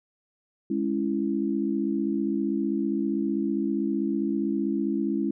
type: chord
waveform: sine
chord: C# minor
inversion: second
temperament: just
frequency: 207.9 / 277.2 / 332.6 Hz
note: G#3 / C#4 / E4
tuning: +2 / 0 / +16 cents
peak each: -28 dBFS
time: 0.7-5.31 s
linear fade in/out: 5 ms
effects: none